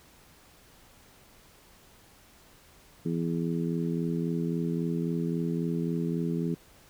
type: harmonic tone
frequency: 83.7 Hz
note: E2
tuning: 27 cents sharp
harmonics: 2 / 3 / 4 / 5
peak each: -29 / -33 / -35 / -37 dBFS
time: 3.05-6.55 s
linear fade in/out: 10 ms
effects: pink hiss -57 dBFS RMS until 6.89 s